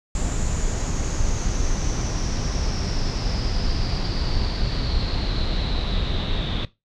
brown noise with low-pass filter sweep, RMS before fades -23 dBFS, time 0.15-6.65 s, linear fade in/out 2 ms, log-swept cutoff 7300 to 3600 Hz, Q 9.4, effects noise-tail reverb RT60 0.2 s tail -17 dB re dry

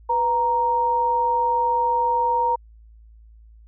sine tone pair together, 494.7 / 933.9 Hz, B4 / A#5, +3 / +3 cents, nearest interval major seventh, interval 1100 cents, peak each -26 / -18 dBFS, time 0.09-2.56 s, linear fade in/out 10 ms, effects added 55 Hz sine -45 dBFS peak until 3.67 s

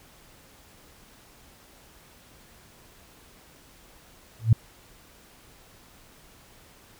sine tone with exponential growth, 112.7 Hz, A2, 42 cents sharp, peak -9 dBFS, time 4.39-4.53 s, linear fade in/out 5 ms, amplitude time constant 29 ms, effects pink hiss -54 dBFS RMS until 6.99 s

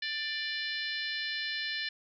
harmonic tone with a mistuned harmonic, 590 Hz, D5, 8 cents sharp, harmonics 3 / 4 / 5 / 6 / 7 / 8 / 9, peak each -36 / -42 / -41 / -41 / -39 / -46 / -46 dBFS, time 0.02-1.89 s, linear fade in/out 5 ms, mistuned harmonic 8, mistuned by +37 cents, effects none

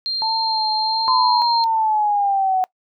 sine tone, 4186 Hz, C8, in tune, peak -20 dBFS, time 0.06-1.64 s, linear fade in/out 0 ms
sine tone with vibrato, 880 Hz, A5, in tune, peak -20 dBFS, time 0.22-1.42 s, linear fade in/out 0 ms, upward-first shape sine, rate 1.5 Hz, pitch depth 32 cents each way
sine exponential sweep, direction down, 1028 to 740 Hz, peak -15 dBFS, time 1.08-2.64 s, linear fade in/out 0 ms
effects noise-tail reverb RT60 0.1 s tail -24 dB re dry

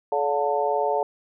harmonic tone with a mistuned harmonic, 143.2 Hz, D3, 43 cents flat, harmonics 3 / 4 / 5 / 6, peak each -26 / -26 / -26 / -26 dBFS, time 0.12-1.03 s, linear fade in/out 2 ms, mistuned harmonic 6, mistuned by +64 cents, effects none

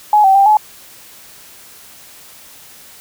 sine tone with pitch steps, 842 / 772 / 790 / 852 Hz, G#5 / G5 / G5 / G#5, +24 / -27 / +13 / +44 cents, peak -6 dBFS, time 0.13-0.57 s, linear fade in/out 2 ms, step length 110 ms, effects white hiss -40 dBFS RMS until 3 s

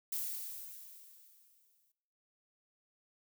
violet noise with exponential decay, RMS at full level -36 dBFS, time 0.12-1.92 s, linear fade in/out 5 ms, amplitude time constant 390 ms, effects noise-tail reverb RT60 0.9 s tail -19 dB re dry

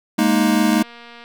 square chord, Ab suspended second, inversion none, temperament equal, 207.7 / 233.1 / 311.1 Hz, Ab3 / Bb3 / Eb4, 0 / 0 / 0 cents, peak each -19 dBFS, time 0.18-0.83 s, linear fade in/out 10 ms
click train, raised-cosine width 0.3 ms, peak -25 dBFS, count 126, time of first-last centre 0.71-1.24 s, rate 236 Hz
effects none

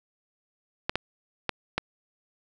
clicks, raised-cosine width 0.3 ms, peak -9 dBFS, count 4, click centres 0.895 / 0.956 / 1.493 / 1.78 s, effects none

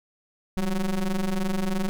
square ring-modulated tone, 92.5 Hz, F#2, in tune, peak -21 dBFS, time 0.57-1.89 s, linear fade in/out 0 ms, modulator 104 Hz, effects none

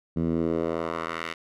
10% pulse tone with band-pass filter sweep, 82.41 Hz, E2, in tune, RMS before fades -28 dBFS, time 0.16-1.34 s, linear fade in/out 10 ms, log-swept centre 180 to 2300 Hz, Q 1.3, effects none

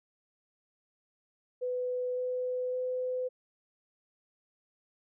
sine tone with pitch steps, 499.2 / 502.7 / 506.2 Hz, B4 / B4 / B4, +19 / +31 / +43 cents, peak -30 dBFS, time 1.61-3.29 s, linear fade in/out 20 ms, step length 560 ms, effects none

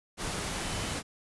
sine tone in noise, 3032 Hz, F#7, 42 cents sharp, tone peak -45 dBFS, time 0.6-0.96 s, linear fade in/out 50 ms, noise pink, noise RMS -34 dBFS, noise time 0.17-1.03 s, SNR -14 dB, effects resampled to 24000 Hz

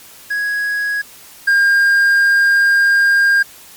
triangle tone pair in turn, 1661.2 / 1608.3 Hz, G#6 / G6, 0 / +44 cents, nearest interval minor second, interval 56 cents, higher first, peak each -14 / -7 dBFS, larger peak second, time 0.3-1.02 / 1.47-3.43 s, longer second, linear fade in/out 10 ms, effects white hiss -40 dBFS RMS until 3.76 s + MP3 96 kbps

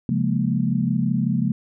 sine chord, Bb minor seventh, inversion first, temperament equal with one note detuned, 135.66 / 174.61 / 207.7 / 233.1 Hz, Db3 / F3 / Ab3 / Bb3, -37 / 0 / 0 / 0 cents, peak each -24 dBFS, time 0.09-1.52 s, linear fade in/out 2 ms, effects none

